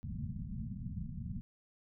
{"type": "low-pass noise", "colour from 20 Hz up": "white", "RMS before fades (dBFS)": -41, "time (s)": [0.03, 1.41], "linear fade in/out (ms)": 0, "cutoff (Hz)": 230, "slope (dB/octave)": 96, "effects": []}